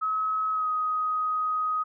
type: tone with pitch glide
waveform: sine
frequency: 1281 to 1254.6 Hz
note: E6 to D#6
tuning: -50 to +14 cents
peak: -24 dBFS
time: 0.01-1.84 s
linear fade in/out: 20 ms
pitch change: -36 cents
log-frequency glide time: 0.52-0.68 s
effects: none